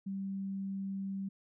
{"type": "tone", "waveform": "sine", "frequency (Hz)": 194.7, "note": "G3", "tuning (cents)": -12, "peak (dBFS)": -35, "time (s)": [0.06, 1.29], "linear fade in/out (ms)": 10, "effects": []}